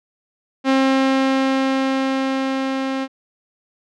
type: tone with level ramp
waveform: sawtooth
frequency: 266.9 Hz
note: C4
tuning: 35 cents sharp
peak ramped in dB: -9 to -17 dBFS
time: 0.64-3.08 s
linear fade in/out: 50 ms
effects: low-pass 4000 Hz 12 dB/octave